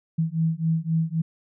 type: beating tone pair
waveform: sine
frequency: 160.5 / 164.3 Hz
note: E3 / E3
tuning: -46 / -5 cents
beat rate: 3.8 Hz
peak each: -24 dBFS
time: 0.18-1.22 s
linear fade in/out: 10 ms
effects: none